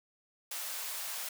white high-pass noise, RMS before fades -39 dBFS, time 0.51-1.29 s, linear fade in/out 5 ms, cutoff 560 Hz, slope 24 dB/octave, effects none

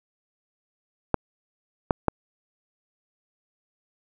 clicks, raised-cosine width 1 ms, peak -5 dBFS, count 3, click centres 1.143 / 1.908 / 2.083 s, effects none

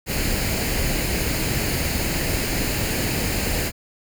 pink noise with comb filter, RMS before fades -23 dBFS, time 0.06-3.72 s, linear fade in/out 50 ms, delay 0.43 ms, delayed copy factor +0.55, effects none

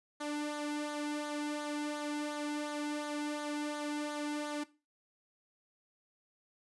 sawtooth tone with flanger, 296.2 Hz, D4, 15 cents sharp, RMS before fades -37 dBFS, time 0.2-4.64 s, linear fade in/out 10 ms, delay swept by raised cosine 0.37 to 1.67 ms, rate 2.8 Hz, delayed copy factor -0.6, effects noise-tail reverb RT60 0.3 s tail -18 dB re dry + resampled to 24000 Hz

